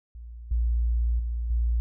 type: tone with level steps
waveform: sine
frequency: 58.27 Hz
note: A#1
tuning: in tune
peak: -38 / -21 / -26 / -21 dBFS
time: 0.15-1.8 s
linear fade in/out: 0 ms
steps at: 0.51 / 1.19 / 1.5 s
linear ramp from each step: 5 ms
effects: none